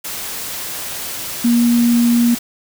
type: tone in noise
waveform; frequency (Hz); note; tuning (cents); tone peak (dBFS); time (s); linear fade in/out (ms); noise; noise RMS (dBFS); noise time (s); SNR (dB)
sine; 237.2; A#3; +30; -10; 1.44-2.35; 10; white; -26; 0.04-2.39; +13
effects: none